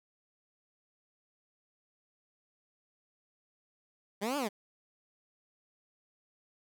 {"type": "linear two-way sweep", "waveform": "15% pulse", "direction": "up then down", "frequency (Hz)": [190, 299.7, 190], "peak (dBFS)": -25, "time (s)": [4.21, 4.49], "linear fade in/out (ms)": 20, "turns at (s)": 4.37, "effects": []}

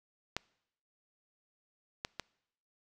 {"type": "clicks", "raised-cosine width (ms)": 0.2, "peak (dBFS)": [-15, -18, -19], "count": 3, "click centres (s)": [0.366, 2.049, 2.197], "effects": ["noise-tail reverb RT60 0.8 s tail -25 dB re dry"]}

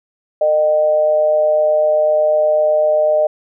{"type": "tone with amplitude modulation", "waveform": "sine", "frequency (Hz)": 611, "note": "D#5", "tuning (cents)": -32, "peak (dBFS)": -8, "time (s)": [0.41, 3.27], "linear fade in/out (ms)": 5, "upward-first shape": "sine", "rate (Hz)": 159, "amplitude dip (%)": 55, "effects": []}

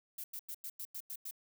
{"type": "noise bursts", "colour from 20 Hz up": "violet", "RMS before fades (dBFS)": -43, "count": 8, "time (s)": [0.18, 1.311], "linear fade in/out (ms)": 5, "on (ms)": 60, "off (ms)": 93, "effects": []}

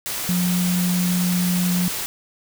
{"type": "tone in noise", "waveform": "sine", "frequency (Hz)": 178.9, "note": "F3", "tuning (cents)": 42, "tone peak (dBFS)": -18, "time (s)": [0.29, 1.88], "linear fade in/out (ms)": 0, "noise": "white", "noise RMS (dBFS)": -27, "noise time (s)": [0.06, 2.06], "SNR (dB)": 6, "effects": []}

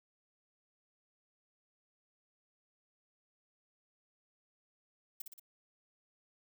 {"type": "noise with echo", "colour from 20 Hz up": "violet", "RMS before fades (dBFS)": -42, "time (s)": [5.2, 5.22], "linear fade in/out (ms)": 5, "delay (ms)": 59, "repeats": 3, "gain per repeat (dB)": -4, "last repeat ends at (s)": 5.397, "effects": []}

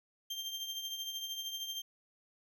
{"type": "tone with tremolo", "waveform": "35% pulse", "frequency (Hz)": 3168, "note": "G7", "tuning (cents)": 18, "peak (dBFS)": -34, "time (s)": [0.3, 1.82], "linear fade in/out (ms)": 5, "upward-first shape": "triangle", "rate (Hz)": 13, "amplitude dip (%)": 60, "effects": []}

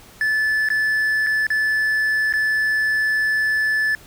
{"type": "tone with dropouts", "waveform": "triangle", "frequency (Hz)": 1740, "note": "A6", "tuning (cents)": -20, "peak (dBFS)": -15, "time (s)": [0.21, 3.95], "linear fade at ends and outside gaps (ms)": 1, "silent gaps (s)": [[0.688, 0.702], [1.265, 1.269], [1.468, 1.503], [2.326, 2.337]], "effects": ["pink hiss -46 dBFS RMS until 4.06 s"]}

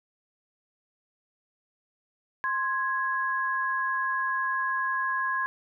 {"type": "tone pair together", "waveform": "sine", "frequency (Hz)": [1051, 1661.2], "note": ["C6", "G#6"], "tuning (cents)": [7, 0], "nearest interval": "minor sixth", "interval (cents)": 793, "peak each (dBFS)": -28, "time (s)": [2.44, 5.46], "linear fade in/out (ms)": 0, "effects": []}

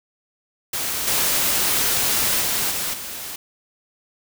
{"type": "noise with level steps", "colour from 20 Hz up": "white", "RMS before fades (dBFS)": [-25, -20, -22, -25, -32], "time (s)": [0.73, 3.36], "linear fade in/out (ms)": 5, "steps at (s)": [1.07, 2.4, 2.7, 2.93], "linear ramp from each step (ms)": 10, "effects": []}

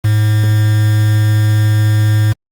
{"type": "tone with quantisation", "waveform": "triangle", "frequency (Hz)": 107, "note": "A2", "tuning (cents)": -48, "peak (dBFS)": -6, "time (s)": [0.04, 2.33], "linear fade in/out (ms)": 10, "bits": 4, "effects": ["Opus 24 kbps"]}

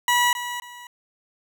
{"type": "tone with echo", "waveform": "20% pulse", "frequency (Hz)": 972, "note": "B5", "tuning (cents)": -28, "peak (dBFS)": -12, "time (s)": [0.08, 0.33], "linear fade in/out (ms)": 2, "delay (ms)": 270, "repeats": 2, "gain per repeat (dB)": -11, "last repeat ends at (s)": 0.87, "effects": []}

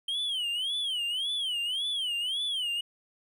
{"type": "tone with vibrato", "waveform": "triangle", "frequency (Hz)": 3114, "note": "G7", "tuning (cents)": -12, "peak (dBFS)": -27, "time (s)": [0.08, 2.81], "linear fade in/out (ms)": 5, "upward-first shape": "sine", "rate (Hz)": 1.8, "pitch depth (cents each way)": 190, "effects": []}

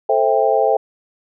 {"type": "chord", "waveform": "sine", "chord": "A minor seventh", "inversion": "none", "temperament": "just", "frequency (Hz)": [440, 528, 660, 792], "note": ["A4", "C5", "E5", "G5"], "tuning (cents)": [0, 16, 2, 18], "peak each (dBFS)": -18, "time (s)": [0.09, 0.77], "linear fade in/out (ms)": 5, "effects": []}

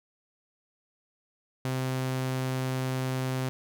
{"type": "tone", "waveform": "sawtooth", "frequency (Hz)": 130, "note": "C3", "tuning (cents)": -11, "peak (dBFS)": -24, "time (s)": [1.65, 3.49], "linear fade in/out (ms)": 0, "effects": []}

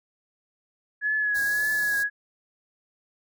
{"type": "tone with vibrato", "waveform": "sine", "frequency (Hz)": 1687, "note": "G#6", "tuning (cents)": 27, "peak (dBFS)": -22, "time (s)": [1.01, 2.1], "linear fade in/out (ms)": 50, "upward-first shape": "triangle", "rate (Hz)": 1.8, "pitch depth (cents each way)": 43}
{"type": "band-stop noise", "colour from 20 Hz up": "white", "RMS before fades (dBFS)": -37, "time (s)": [1.34, 2.04], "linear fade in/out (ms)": 20, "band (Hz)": [1100, 3800], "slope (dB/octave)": 96}
{"effects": []}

